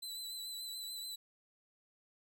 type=tone with vibrato; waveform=sawtooth; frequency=4000 Hz; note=B7; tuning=21 cents sharp; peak=-39 dBFS; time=0.02-1.16 s; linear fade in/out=10 ms; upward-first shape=sine; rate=6.9 Hz; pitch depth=30 cents each way; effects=none